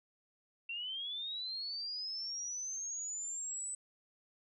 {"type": "linear sweep", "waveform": "sine", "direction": "up", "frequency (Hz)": [2704, 8050], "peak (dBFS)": -38, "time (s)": [0.69, 3.75], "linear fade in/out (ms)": 5, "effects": []}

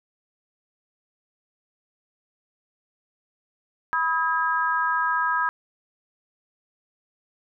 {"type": "tone cluster", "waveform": "sine", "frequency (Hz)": [986, 1271, 1625], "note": ["B5", "D#6", "G#6"], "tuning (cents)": [-3, 36, -38], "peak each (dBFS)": -25, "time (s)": [3.93, 5.49], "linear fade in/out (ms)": 0, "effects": []}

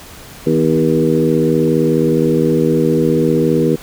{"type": "harmonic tone with a mistuned harmonic", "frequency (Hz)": 79.5, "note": "D#2", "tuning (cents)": 38, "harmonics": [2, 3, 4, 5, 6], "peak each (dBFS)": [-17, -17, -17, -17, -17], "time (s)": [0.46, 3.76], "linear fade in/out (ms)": 10, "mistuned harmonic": 3, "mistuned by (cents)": 33, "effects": ["pink hiss -36 dBFS RMS until 3.82 s"]}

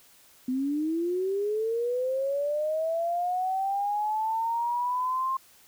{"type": "linear sweep", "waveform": "sine", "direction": "up", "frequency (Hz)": [250, 1066], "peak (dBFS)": -25, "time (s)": [0.48, 5.37], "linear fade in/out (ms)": 5, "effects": ["white hiss -57 dBFS RMS until 5.67 s"]}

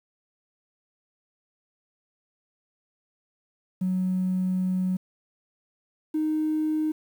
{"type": "tone pair in turn", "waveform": "triangle", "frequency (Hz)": [185, 310], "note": ["F#3", "D#4"], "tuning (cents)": [0, -6], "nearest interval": "major sixth", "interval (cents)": 894, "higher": "second", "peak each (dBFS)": -19, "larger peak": "neither", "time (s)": [[3.81, 4.97], [6.14, 6.92]], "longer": "first", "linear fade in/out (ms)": 10, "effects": ["tanh soft clip ceiling -20 dBFS", "9-bit"]}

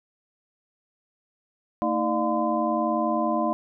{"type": "tone cluster", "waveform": "sine", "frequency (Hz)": [226.3, 316.8, 601, 702, 1024], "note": ["A3", "D#4", "D5", "F5", "C6"], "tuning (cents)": [49, 31, 40, 9, -38], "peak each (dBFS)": -28, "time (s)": [1.82, 3.53], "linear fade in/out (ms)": 0, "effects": []}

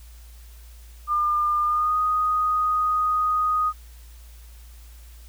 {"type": "tone with pitch glide", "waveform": "sine", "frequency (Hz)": [1203, 1244], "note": ["D6", "D#6"], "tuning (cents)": [41, -1], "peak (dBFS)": -19, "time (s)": [1.07, 3.73], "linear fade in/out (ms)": 50, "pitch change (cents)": 58, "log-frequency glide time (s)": [1.63, 1.98], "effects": ["added 58 Hz sine -42 dBFS peak until 5.28 s", "white hiss -54 dBFS RMS until 5.28 s"]}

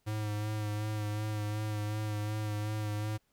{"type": "tone with vibrato", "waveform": "square", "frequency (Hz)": 106.1, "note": "G#2", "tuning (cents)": 38, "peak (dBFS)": -33, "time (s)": [0.06, 3.18], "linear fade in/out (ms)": 20, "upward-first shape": "sine", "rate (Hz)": 2.7, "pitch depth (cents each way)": 25, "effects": ["pink hiss -75 dBFS RMS until 3.32 s"]}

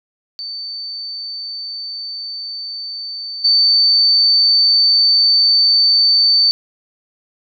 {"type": "tone with level steps", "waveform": "sine", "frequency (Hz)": 4552, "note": "C#8", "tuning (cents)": 45, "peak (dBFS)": [-24, -9], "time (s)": [0.39, 6.51], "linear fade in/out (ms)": 0, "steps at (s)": 3.44, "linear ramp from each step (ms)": 10, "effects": []}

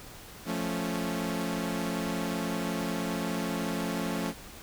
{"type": "chord", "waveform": "sawtooth", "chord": "F augmented", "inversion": "none", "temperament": "equal", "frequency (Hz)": [174.61, 220, 277.2], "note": ["F3", "A3", "C#4"], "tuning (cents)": [0, 0, 0], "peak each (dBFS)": [-30, -30, -31], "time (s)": [0.45, 4.34], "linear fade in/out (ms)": 50, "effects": ["pink hiss -47 dBFS RMS until 4.62 s"]}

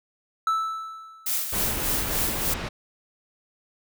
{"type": "tone with exponential decay", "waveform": "triangle", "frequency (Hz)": 1315, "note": "E6", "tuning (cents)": -5, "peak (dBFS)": -17, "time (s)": [0.47, 1.53], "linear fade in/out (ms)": 2, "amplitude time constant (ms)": 230}
{"type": "noise with tremolo", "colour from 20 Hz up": "blue", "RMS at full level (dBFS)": -25, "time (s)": [1.26, 2.54], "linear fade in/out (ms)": 5, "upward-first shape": "sine", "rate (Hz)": 3.4, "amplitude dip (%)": 55}
{"type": "low-pass noise", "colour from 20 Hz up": "pink", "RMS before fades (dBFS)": -31, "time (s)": [1.52, 2.69], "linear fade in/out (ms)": 10, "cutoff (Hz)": 3800, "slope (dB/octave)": 12}
{"effects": []}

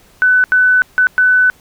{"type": "tone bursts at uneven times", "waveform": "sine", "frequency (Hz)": 1500, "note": "F#6", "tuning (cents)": 23, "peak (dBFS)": -7, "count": 4, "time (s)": [[0.22, 0.44], [0.52, 0.82], [0.98, 1.07], [1.18, 1.5]], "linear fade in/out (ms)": 0, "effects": ["pink hiss -48 dBFS RMS until 1.6 s"]}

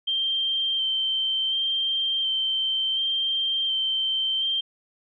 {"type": "tone with vibrato", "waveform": "sine", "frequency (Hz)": 3140, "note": "G7", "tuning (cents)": 2, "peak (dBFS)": -22, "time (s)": [0.07, 4.61], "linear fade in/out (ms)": 10, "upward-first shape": "square", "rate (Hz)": 0.69, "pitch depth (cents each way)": 12, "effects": []}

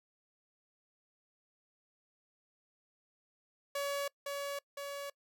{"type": "tone with echo", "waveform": "sawtooth", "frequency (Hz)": 565, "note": "C#5", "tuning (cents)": 33, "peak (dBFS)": -30, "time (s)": [3.75, 4.08], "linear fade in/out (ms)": 5, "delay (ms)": 510, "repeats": 2, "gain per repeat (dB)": -3, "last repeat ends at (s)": 5.1, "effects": ["noise-tail reverb RT60 0.1 s tail -24 dB re dry"]}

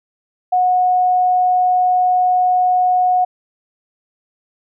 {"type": "tone", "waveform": "sine", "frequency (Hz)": 730, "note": "F#5", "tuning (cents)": -24, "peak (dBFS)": -11, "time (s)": [0.52, 3.25], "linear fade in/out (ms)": 10, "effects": []}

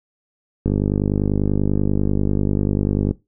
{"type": "click train", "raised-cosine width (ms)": 3, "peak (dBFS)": -6, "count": 124, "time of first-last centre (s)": [0.66, 3.11], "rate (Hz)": 50.2, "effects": ["noise-tail reverb RT60 0.2 s tail -18 dB re dry"]}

